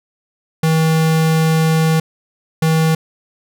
square tone pair in turn, 160.1 / 160.1 Hz, D#3 / D#3, +50 / +50 cents, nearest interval unison, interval 0 cents, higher neither, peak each -12 dBFS, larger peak neither, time 0.63-2 / 2.62-2.95 s, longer first, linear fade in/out 5 ms, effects none

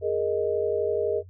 sine chord, Ab suspended second, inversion none, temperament just, 415.3 / 467.2 / 623 Hz, Ab4 / Bb4 / Eb5, 0 / +4 / +2 cents, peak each -26 / -26 / -29 dBFS, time 0.01-1.23 s, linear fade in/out 50 ms, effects noise-tail reverb RT60 0.1 s tail -19 dB re dry + added 91 Hz sine -44 dBFS peak until 1.29 s

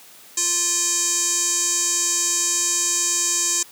square tone with band-pass filter, 348.4 Hz, F4, 4 cents flat, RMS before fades -21 dBFS, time 0.37-3.63 s, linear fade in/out 5 ms, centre 7100 Hz, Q 5.4, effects white hiss -46 dBFS RMS until 3.71 s + high-pass 150 Hz 12 dB/octave

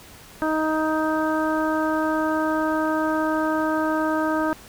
harmonic tone, 312.9 Hz, D#4, 10 cents sharp, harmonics 1 / 2 / 3 / 4 / 5, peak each -23 / -26 / -28 / -29 / -30 dBFS, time 0.42-4.53 s, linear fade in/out 0 ms, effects pink hiss -45 dBFS RMS until 4.68 s

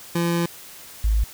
25% pulse / sine tone pair in turn, 170.6 / 53.57 Hz, F3 / A1, -40 / -46 cents, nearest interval octave + minor sixth, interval 2006 cents, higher first, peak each -16 dBFS, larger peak neither, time 0.15-0.46 / 1.04-1.24 s, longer first, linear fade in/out 5 ms, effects white hiss -42 dBFS RMS until 1.33 s

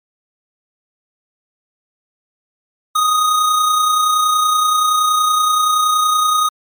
square tone with amplitude modulation, 1244.5 Hz, D#6, in tune, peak -11 dBFS, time 2.95-6.49 s, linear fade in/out 10 ms, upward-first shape sine, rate 30.6 Hz, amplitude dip 35%, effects MP3 96 kbps

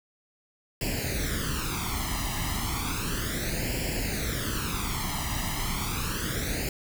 pink noise with flanger, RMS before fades -30 dBFS, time 0.81-6.69 s, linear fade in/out 2 ms, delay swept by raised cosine 0.4 to 1.02 ms, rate 0.33 Hz, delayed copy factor +0.8, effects none

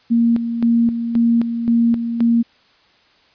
sine tone with tremolo, 233.1 Hz, A#3, in tune, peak -11 dBFS, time 0.1-2.43 s, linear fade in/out 20 ms, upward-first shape square, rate 1.9 Hz, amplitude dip 60%, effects white hiss -54 dBFS RMS until 3.34 s + resampled to 11025 Hz

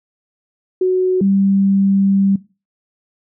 sine tone pair in turn, 370 / 196 Hz, F#4 / G3, 0 / 0 cents, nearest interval major seventh, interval 1100 cents, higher first, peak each -11 dBFS, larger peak neither, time 0.81-1.21 / 1.21-2.36 s, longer second, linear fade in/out 5 ms, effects noise-tail reverb RT60 0.3 s tail -19 dB re dry

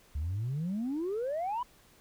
sine exponential sweep, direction up, 68.9 to 1019 Hz, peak -29 dBFS, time 0.15-1.63 s, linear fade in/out 5 ms, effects tanh soft clip ceiling -28 dBFS + pink hiss -61 dBFS RMS until 2 s

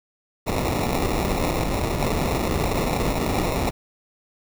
pink noise with sample-and-hold, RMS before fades -23 dBFS, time 0.46-3.71 s, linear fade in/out 20 ms, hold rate 1575 Hz, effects none

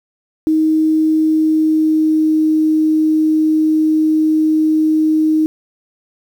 sine tone with pitch glide, 314.3 to 312.3 Hz, D#4 to D#4, +18 to +7 cents, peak -10 dBFS, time 0.47-5.46 s, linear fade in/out 0 ms, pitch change -11 cents, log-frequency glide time 1.17-2.44 s, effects 7-bit

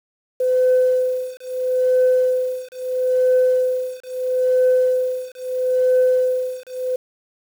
sine tone with tremolo, 508 Hz, B4, 49 cents sharp, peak -10 dBFS, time 0.4-6.96 s, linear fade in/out 5 ms, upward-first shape triangle, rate 0.76 Hz, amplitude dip 100%, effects tanh soft clip ceiling -9 dBFS + 7-bit

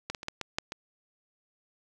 clicks, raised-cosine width 0.2 ms, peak -16 / -20 / -23 / -15 / -16 / -11 / -19 dBFS, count 7, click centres 0.1 / 0.148 / 0.231 / 0.284 / 0.413 / 0.585 / 0.721 s, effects none

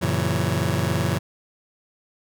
sawtooth chord, F# dominant seventh, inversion none, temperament just, 92.5 / 115.62 / 138.75 / 166.5 Hz, F#2 / A#2 / C#3 / E3, 0 / -14 / +2 / +18 cents, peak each -22 dBFS, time 0.01-1.19 s, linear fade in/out 20 ms, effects none

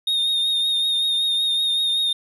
triangle tone with vibrato, 3689 Hz, A#7, 19 cents flat, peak -17 dBFS, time 0.07-2.13 s, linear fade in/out 5 ms, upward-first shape triangle, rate 5.3 Hz, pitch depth 35 cents each way, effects none

